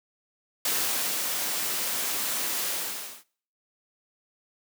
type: noise with ADSR envelope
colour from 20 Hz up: white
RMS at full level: -26 dBFS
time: 0.65-3.24 s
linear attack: 3 ms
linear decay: 520 ms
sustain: -3 dB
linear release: 550 ms
effects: noise-tail reverb RT60 0.5 s tail -22 dB re dry + high-pass 200 Hz 12 dB/octave